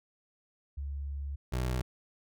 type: tone pair in turn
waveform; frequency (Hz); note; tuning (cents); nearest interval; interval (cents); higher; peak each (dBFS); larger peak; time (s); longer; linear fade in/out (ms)
sine / 25% pulse; 70.3 / 62.63; C#2 / B1; +25 / +25; major second; 200; first; -34 / -26; second; 0.77-1.36 / 1.52-1.82; first; 10
effects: none